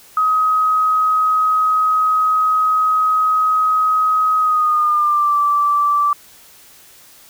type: tone with pitch glide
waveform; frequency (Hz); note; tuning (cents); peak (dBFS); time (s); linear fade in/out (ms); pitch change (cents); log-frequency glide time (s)
sine; 1264 to 1165.8; D#6 to D6; +27 to -13; -12; 0.17-6.13; 2; -140; 4.38-5.38
effects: white hiss -45 dBFS RMS until 7.29 s